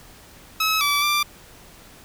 15% pulse tone with pitch steps, 1288 / 1154 / 1181 Hz, E6 / D6 / D6, -41 / -31 / +9 cents, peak -12 dBFS, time 0.6-1.23 s, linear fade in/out 5 ms, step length 210 ms, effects pink hiss -47 dBFS RMS until 2.04 s

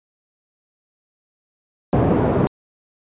pink band-pass noise, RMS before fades -17 dBFS, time 1.93-2.47 s, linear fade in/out 0 ms, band 110 to 620 Hz, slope 12 dB/octave, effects resampled to 8000 Hz

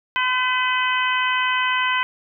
harmonic tone with a mistuned harmonic, 509 Hz, C5, 48 cents flat, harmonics 2 / 3 / 4 / 5 / 6, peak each -22 / -24 / -25 / -26 / -27 dBFS, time 0.16-2.03 s, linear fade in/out 0 ms, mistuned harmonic 4, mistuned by -26 cents, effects none

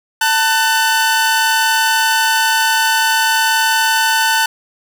sawtooth tone pair together, 891.9 / 1500 Hz, A5 / F#6, +23 / +23 cents, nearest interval major sixth, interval 900 cents, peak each -11 dBFS, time 0.21-4.46 s, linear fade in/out 5 ms, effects none

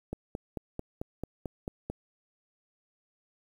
click train, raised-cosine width 2 ms, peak -21 dBFS, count 9, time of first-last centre 0.13-1.9 s, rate 4.52 Hz, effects 9-bit

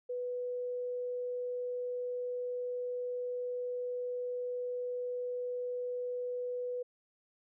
sine tone, 493.9 Hz, B4, in tune, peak -34 dBFS, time 0.09-6.83 s, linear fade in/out 10 ms, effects none

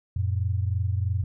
sine tone pair together, 90.56 / 113.6 Hz, F#2 / A#2, -37 / -44 cents, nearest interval major third, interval 393 cents, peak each -24 / -28 dBFS, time 0.16-1.24 s, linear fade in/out 5 ms, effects none

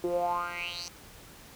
10% pulse tone with band-pass filter sweep, 174.2 Hz, F3, 4 cents flat, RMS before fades -32 dBFS, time 0.04-0.88 s, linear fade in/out 0 ms, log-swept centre 360 to 5700 Hz, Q 6.3, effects pink hiss -51 dBFS RMS until 1.55 s

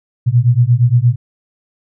sine beating tone pair, 117 / 125.6 Hz, A#2 / B2, +7 / +30 cents, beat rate 8.6 Hz, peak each -11 dBFS, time 0.26-1.16 s, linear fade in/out 20 ms, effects none

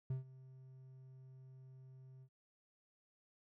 triangle tone with ADSR envelope, 130.81 Hz, C3, in tune, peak -33 dBFS, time 0.1-2.29 s, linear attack 5 ms, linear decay 130 ms, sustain -20 dB, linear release 65 ms, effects none

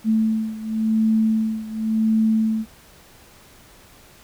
sine beating tone pair, 220 / 220.92 Hz, A3 / A3, 0 / +7 cents, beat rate 0.92 Hz, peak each -19 / -22 dBFS, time 0.04-2.66 s, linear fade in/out 50 ms, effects pink hiss -49 dBFS RMS until 4.23 s

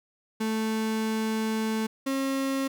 35% pulse tone pair in turn, 220 / 270 Hz, A3 / C#4, 0 / -45 cents, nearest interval major third, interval 355 cents, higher second, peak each -24 dBFS, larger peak neither, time 0.4-1.87 / 2.06-2.68 s, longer first, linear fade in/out 10 ms, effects none

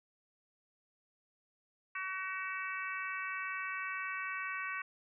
harmonic tone, 377.9 Hz, F#4, 37 cents sharp, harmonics 3 / 4 / 5 / 6 / 7, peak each -42 / -42 / -43 / -44 / -45 dBFS, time 1.95-4.82 s, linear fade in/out 5 ms, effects none

